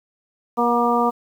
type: harmonic tone with a mistuned harmonic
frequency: 238 Hz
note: A#3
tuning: 36 cents sharp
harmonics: 1 / 2 / 3 / 4 / 5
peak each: -22 / -22 / -22 / -22 / -22 dBFS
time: 0.57-1.11 s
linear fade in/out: 20 ms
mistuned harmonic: 3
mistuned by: +17 cents
effects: 8-bit